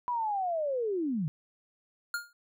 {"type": "linear sweep", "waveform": "sine", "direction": "down", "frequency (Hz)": [996, 140], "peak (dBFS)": -28, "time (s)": [0.08, 1.28], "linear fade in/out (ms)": 0}
{"type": "tone with exponential decay", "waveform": "square", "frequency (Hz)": 1414, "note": "F6", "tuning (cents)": 21, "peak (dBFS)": -28, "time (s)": [2.14, 2.33], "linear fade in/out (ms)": 2, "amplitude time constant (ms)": 41}
{"effects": []}